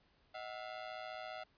sawtooth ring-modulated tone, 687 Hz, F5, 29 cents flat, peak -37 dBFS, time 0.34-1.44 s, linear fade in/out 10 ms, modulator 57.4 Hz, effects pink hiss -72 dBFS RMS until 1.57 s + resampled to 11025 Hz

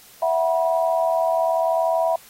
sine chord, E suspended second, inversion none, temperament equal with one note detuned, 659.3 / 740 / 970.2 Hz, E5 / F#5 / B5, 0 / 0 / -31 cents, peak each -19 / -24 / -25 dBFS, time 0.22-2.16 s, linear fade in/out 5 ms, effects white hiss -48 dBFS RMS until 2.29 s + AAC 48 kbps

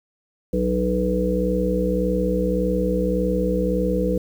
harmonic tone, 61.74 Hz, B1, in tune, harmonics 1 / 3 / 5 / 7 / 8, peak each -26 / -23 / -27 / -28 / -23 dBFS, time 0.53-4.18 s, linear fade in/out 5 ms, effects 8-bit

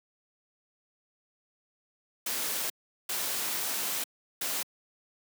white noise bursts at uneven times, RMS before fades -32 dBFS, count 3, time 2.26-2.7 / 3.09-4.04 / 4.41-4.63 s, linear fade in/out 5 ms, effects high-pass 200 Hz 12 dB/octave

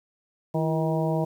harmonic tone with a mistuned harmonic, 158.9 Hz, D#3, 37 cents sharp, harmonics 1 / 2 / 3 / 4 / 5 / 6, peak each -25 / -30 / -31 / -29 / -35 / -35 dBFS, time 0.54-1.25 s, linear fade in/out 10 ms, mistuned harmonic 2, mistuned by +78 cents, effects 9-bit

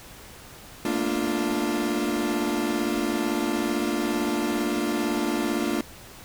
40% pulse chord, Bb major seventh, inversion third, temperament equal with one note detuned, 220 / 237.8 / 293.7 / 349.2 Hz, A3 / Bb3 / D4 / F4, 0 / +35 / 0 / 0 cents, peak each -30 / -30 / -27 / -28 dBFS, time 0.85-5.81 s, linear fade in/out 2 ms, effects pink hiss -45 dBFS RMS until 6.24 s

